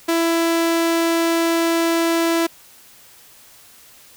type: tone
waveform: sawtooth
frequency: 332.8 Hz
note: E4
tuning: 17 cents sharp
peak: -12 dBFS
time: 0.08-2.47 s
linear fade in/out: 10 ms
effects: white hiss -47 dBFS RMS until 4.16 s